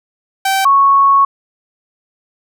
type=tone pair in turn; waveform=sawtooth / sine; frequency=775 / 1105.6 Hz; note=G5 / C#6; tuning=-20 / -5 cents; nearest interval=tritone; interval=615 cents; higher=second; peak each=-8 / -6 dBFS; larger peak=second; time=0.45-0.65 / 0.65-1.25 s; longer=second; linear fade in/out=5 ms; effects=none